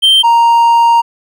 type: tone pair in turn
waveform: triangle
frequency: 3136 / 932.3 Hz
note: G7 / A#5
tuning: 0 / 0 cents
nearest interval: octave + major sixth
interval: 2100 cents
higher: first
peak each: -3 dBFS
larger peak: neither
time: 0.02-0.23 / 0.23-1.02 s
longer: second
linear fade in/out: 20 ms
effects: none